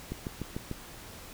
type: click train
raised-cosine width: 3 ms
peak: -21 dBFS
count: 5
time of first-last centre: 0.12-0.713 s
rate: 6.74 Hz
effects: pink hiss -47 dBFS RMS until 1.33 s